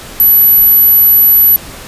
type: tone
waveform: sine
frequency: 11840 Hz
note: F#9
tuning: in tune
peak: -3 dBFS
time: 0.2-1.56 s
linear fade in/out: 0 ms
effects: pink hiss -29 dBFS RMS until 1.87 s + resampled to 32000 Hz